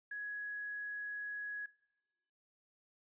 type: tone with quantisation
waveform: sine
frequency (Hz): 1673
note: G#6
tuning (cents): +12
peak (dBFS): -40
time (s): 0.11-1.66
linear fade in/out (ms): 5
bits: 11
effects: noise-tail reverb RT60 1.0 s tail -20 dB re dry + resampled to 8000 Hz